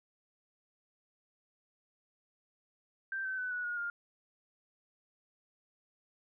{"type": "tone with pitch steps", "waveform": "sine", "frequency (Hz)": [1568, 1534.8, 1502.4, 1470.6, 1439.5, 1409.1], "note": ["G6", "G6", "F#6", "F#6", "F#6", "F6"], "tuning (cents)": [0, -37, 26, -11, -48, 15], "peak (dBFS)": -34, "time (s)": [3.12, 3.9], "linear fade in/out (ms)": 2, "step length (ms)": 130, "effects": []}